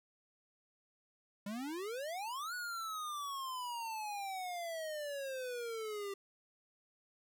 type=exponential two-way sweep; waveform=square; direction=up then down; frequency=195.8 to 1480 to 391.5 Hz; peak=-40 dBFS; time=1.46-6.14 s; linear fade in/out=5 ms; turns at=2.54 s; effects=none